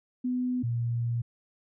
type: tone pair in turn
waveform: sine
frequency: 250.3 / 118.13 Hz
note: B3 / A#2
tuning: +23 / +23 cents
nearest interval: octave + minor second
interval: 1300 cents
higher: first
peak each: -26 dBFS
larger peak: neither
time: 0.24-0.63 / 0.63-1.22 s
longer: second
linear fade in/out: 10 ms
effects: none